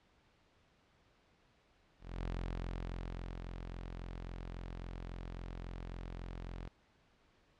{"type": "tone with ADSR envelope", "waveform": "sawtooth", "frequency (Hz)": 43.65, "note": "F1", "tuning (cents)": 0, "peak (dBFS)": -33, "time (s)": [1.99, 6.68], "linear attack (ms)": 250, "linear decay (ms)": 1200, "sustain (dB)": -6, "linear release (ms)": 5, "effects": ["pink hiss -70 dBFS RMS until 7.59 s", "low-pass 4000 Hz 12 dB/octave"]}